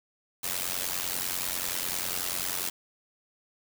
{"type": "noise with amplitude modulation", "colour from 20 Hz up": "white", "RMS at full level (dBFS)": -28, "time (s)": [0.43, 2.7], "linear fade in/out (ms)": 10, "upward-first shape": "sine", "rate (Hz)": 90.1, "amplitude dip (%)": 85, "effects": []}